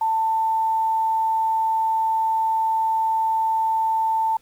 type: tone with quantisation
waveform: sine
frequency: 890 Hz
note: A5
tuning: 20 cents sharp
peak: -18 dBFS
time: 0.01-4.37 s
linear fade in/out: 5 ms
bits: 8
effects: pink hiss -59 dBFS RMS until 4.41 s